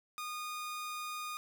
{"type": "tone", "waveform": "sawtooth", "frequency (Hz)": 1227, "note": "D#6", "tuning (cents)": -25, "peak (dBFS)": -35, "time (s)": [0.18, 1.37], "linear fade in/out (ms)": 0, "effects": []}